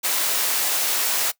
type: high-pass noise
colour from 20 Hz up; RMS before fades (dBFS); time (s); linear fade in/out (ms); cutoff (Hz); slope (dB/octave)
white; -22; 0.03-1.32; 20; 420; 12
effects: noise-tail reverb RT60 0.1 s tail -20 dB re dry